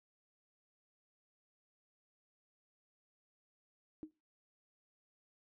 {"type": "tone with exponential decay", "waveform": "sine", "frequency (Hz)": 311.1, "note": "D#4", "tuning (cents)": 0, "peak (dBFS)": -38, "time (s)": [4.03, 4.11], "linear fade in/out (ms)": 0, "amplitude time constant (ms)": 17, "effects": ["noise-tail reverb RT60 0.3 s tail -24 dB re dry"]}